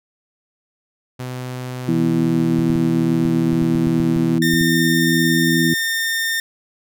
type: tone with pitch glide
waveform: sawtooth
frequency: 126.5 to 127.75 Hz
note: B2 to C3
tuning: +42 to -41 cents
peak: -22 dBFS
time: 1.19-4.39 s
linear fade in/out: 10 ms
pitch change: +17 cents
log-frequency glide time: 2.26-3.41 s
type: harmonic tone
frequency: 82.41 Hz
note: E2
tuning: in tune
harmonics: 2 / 3 / 4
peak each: -19 / -19 / -19 dBFS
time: 1.88-5.74 s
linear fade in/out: 5 ms
type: clicks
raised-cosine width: 5 ms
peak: -17 dBFS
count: 12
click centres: 2.59 / 2.702 / 2.758 / 3.255 / 3.53 / 3.622 / 3.754 / 3.87 / 4.001 / 4.164 / 4.537 / 4.612 s
type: tone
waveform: sawtooth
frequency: 1816 Hz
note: A#6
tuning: 46 cents flat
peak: -15 dBFS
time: 4.42-6.4 s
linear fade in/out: 2 ms
effects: none